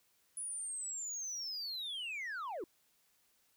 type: linear sweep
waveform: sine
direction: down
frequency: 9970 to 310 Hz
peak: -36 dBFS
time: 0.37-2.64 s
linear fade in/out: 2 ms
effects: tanh soft clip ceiling -38 dBFS + white hiss -73 dBFS RMS until 3.56 s